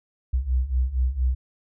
sine beating tone pair, 61 / 65.3 Hz, B1 / C2, -21 / -3 cents, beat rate 4.3 Hz, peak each -25 / -22 dBFS, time 0.33-1.35 s, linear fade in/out 10 ms, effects none

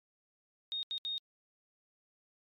sine tone bursts at uneven times, 3710 Hz, A#7, 9 cents flat, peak -34 dBFS, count 3, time 0.72-0.83 / 0.91-0.98 / 1.05-1.18 s, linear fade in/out 0 ms, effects MP3 64 kbps

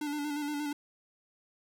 square tone with vibrato, 293.7 Hz, D4, in tune, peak -33 dBFS, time 0.01-0.73 s, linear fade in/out 5 ms, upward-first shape square, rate 8.5 Hz, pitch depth 32 cents each way, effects none

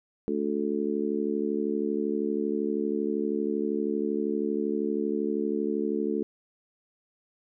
harmonic tone, 72.7 Hz, D2, 17 cents flat, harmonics 3 / 4 / 5 / 6, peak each -31 / -31 / -31 / -31 dBFS, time 0.28-6.23 s, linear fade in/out 0 ms, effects none

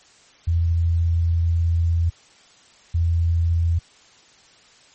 sine tone bursts at uneven times, 84 Hz, E2, 33 cents sharp, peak -16 dBFS, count 2, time 0.47-2.1 / 2.94-3.79 s, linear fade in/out 10 ms, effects white hiss -52 dBFS RMS until 4.94 s + MP3 32 kbps

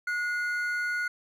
triangle tone pair together, 1450 / 2084 Hz, F#6 / C7, -35 / -7 cents, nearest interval tritone, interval 628 cents, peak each -26 / -34 dBFS, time 0.07-1.08 s, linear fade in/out 5 ms, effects none

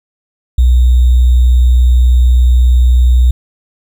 sine tone with sample-and-hold, 61.74 Hz, B1, in tune, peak -4 dBFS, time 0.58-3.31 s, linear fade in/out 5 ms, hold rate 3675 Hz, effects none

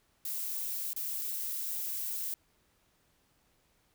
violet noise with dropouts, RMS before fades -36 dBFS, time 0.25-2.34 s, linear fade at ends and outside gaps 1 ms, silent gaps 0.932-0.963 s, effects pink hiss -71 dBFS RMS until 3.94 s

